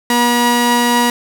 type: tone pair together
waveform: sawtooth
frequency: 241 / 960 Hz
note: B3 / B5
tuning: -42 / -49 cents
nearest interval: 2 octaves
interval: 2393 cents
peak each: -10 dBFS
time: 0.1-1.1 s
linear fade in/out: 2 ms
effects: none